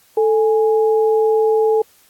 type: tone pair together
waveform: sine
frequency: 440 / 830.6 Hz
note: A4 / G#5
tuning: 0 / 0 cents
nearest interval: major seventh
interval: 1100 cents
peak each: -12 / -22 dBFS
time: 0.17-1.82 s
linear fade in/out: 5 ms
effects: white hiss -53 dBFS RMS until 2.09 s + AAC 64 kbps